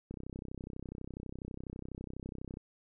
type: click train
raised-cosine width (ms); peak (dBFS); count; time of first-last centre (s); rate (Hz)
3; -29; 80; 0.11-2.571; 32.1
effects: none